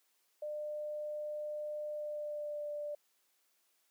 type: tone with pitch glide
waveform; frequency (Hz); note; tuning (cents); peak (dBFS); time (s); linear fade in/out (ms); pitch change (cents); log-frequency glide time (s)
sine; 600 to 590.4; D5 to D5; +37 to +9; -37; 0.42-2.95; 5; -28; 1.89-2.7
effects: white hiss -75 dBFS RMS until 3.9 s + high-pass 300 Hz 12 dB/octave